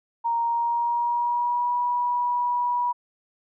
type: tone with pitch glide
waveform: sine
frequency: 932.3 to 971.9 Hz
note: A#5 to B5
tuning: 0 to -28 cents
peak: -21 dBFS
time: 0.24-2.93 s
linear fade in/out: 20 ms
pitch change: +72 cents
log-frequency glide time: 0.4-1.75 s
effects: none